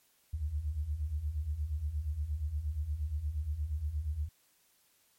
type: beating tone pair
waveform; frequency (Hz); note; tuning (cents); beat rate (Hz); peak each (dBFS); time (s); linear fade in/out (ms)
sine; 69.3 / 77.8; C#2 / D#2; 0 / 0; 8.5; -38 / -33; 0.33-4.29; 10
effects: white hiss -69 dBFS RMS until 5.18 s + MP3 64 kbps